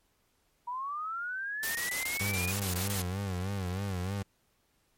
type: linear sweep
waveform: sine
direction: up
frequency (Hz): 953 to 2489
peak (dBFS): -33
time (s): 0.67-2.52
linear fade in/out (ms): 10
type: noise bursts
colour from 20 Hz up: white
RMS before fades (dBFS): -35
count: 10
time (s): 1.63-3.019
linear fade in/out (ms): 0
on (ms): 120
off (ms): 21
type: tone with vibrato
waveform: 30% pulse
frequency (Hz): 94.8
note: F#2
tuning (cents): +43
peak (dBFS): -29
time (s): 2.2-4.23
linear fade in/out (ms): 10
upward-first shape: sine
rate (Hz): 3.2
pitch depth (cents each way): 110
effects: pink hiss -72 dBFS RMS until 4.97 s + MP3 64 kbps